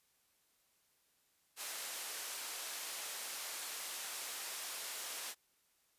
white band-pass noise, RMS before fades -44 dBFS, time 1.56-5.35 s, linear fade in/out 50 ms, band 500 to 12000 Hz, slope 12 dB/octave, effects white hiss -75 dBFS RMS until 5.98 s + resampled to 32000 Hz

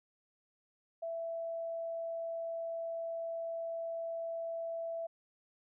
sine tone, 664 Hz, E5, 12 cents sharp, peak -36 dBFS, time 1.02-5.07 s, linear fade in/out 10 ms, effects none

